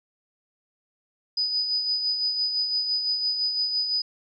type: tone with tremolo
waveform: sine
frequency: 4978 Hz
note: D#8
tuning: in tune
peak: -21 dBFS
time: 1.37-4.02 s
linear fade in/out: 5 ms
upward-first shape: sine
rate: 5.9 Hz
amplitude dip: 45%
effects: none